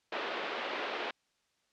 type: band-pass noise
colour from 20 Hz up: pink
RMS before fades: -37 dBFS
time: 0.12-1.11 s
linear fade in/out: 5 ms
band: 340 to 3600 Hz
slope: 24 dB/octave
effects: white hiss -75 dBFS RMS until 1.72 s + low-pass 6000 Hz 12 dB/octave